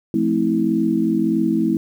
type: chord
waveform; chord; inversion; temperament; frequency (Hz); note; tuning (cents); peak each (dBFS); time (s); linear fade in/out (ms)
sine; F major seventh; none; equal with one note detuned; 174.61 / 220 / 261.6 / 325.1; F3 / A3 / C4 / E4; 0 / 0 / 0 / -24; -25 / -20 / -23 / -19; 0.14-1.77; 2
effects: 8-bit